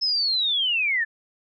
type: linear sweep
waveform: sine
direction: down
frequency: 5240 to 1723 Hz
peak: -20 dBFS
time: 0.01-1.05 s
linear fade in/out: 20 ms
effects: none